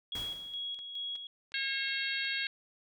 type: tone with tremolo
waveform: sine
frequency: 3322 Hz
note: G#7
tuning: in tune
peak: -35 dBFS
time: 0.12-1.27 s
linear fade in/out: 2 ms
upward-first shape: square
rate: 2.4 Hz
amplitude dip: 50%
type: noise with exponential decay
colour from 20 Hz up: pink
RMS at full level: -42 dBFS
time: 0.15-0.8 s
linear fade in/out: 2 ms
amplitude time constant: 140 ms
type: click train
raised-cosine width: 0.2 ms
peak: -37 dBFS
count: 5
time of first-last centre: 0.79-2.25 s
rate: 2.74 Hz
type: harmonic tone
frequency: 542 Hz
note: C#5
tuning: 39 cents flat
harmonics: 3 / 4 / 5 / 6 / 7 / 8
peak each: -37 / -38 / -39 / -40 / -40 / -41 dBFS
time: 1.54-2.47 s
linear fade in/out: 2 ms
effects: none